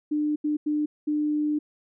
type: tone bursts at uneven times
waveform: sine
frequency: 299.6 Hz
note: D4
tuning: 35 cents sharp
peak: -22 dBFS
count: 4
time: 0.11-0.36 / 0.44-0.57 / 0.66-0.86 / 1.07-1.59 s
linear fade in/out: 10 ms
effects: none